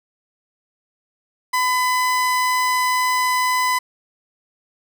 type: tone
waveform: 30% pulse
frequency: 1006 Hz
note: B5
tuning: 32 cents sharp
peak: -14 dBFS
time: 1.53-3.79 s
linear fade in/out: 10 ms
effects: none